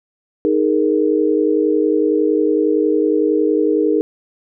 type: chord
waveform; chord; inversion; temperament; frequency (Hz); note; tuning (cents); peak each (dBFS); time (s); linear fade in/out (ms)
sine; D# suspended fourth; none; equal; 311.1 / 415.3 / 466.2; D#4 / G#4 / A#4; 0 / 0 / 0; -16 / -17 / -18; 0.45-4.01; 0
effects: none